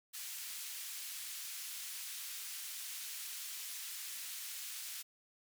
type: band-pass noise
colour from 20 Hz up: white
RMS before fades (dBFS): -45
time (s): 0.13-5.03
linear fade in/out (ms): 20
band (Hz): 2000 to 16000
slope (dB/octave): 12
effects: none